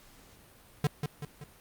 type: tone with echo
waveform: square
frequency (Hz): 147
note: D3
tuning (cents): +2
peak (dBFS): -24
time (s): 0.84-0.87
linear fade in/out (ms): 2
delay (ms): 190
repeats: 3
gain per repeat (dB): -6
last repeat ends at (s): 1.44
effects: pink hiss -57 dBFS RMS until 1.6 s + Opus 48 kbps